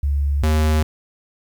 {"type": "tone pair in turn", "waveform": ["sine", "square"], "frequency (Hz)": [70.9, 77.42], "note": ["C#2", "D#2"], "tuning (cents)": [40, -8], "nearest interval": "major second", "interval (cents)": 152, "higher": "second", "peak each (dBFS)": [-16, -15], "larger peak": "second", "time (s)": [[0.03, 0.43], [0.43, 0.83]], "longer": "neither", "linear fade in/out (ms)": 5, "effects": ["9-bit"]}